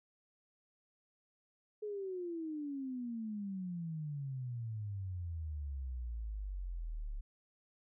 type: exponential sweep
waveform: sine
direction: down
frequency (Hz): 428.4 to 34.65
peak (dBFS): -38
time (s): 1.82-7.21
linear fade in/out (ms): 10
effects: none